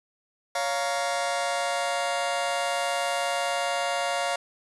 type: chord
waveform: sawtooth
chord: Bb minor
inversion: first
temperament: just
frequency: 559.4 / 699.2 / 932.3 Hz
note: Db5 / F5 / Bb5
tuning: +16 / +2 / 0 cents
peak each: -26 / -24 / -29 dBFS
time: 0.55-4.36 s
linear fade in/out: 5 ms
effects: resampled to 24000 Hz + 8-bit